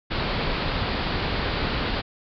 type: low-pass noise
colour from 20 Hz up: pink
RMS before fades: -26 dBFS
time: 0.1-2.02 s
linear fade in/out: 20 ms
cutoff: 4800 Hz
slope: 96 dB/octave
effects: none